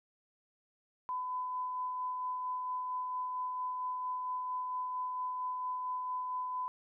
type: tone with tremolo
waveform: sine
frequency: 1006 Hz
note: B5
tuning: 32 cents sharp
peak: -33 dBFS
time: 1.09-6.68 s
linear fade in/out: 0 ms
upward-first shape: sine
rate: 4.4 Hz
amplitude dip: 25%
effects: none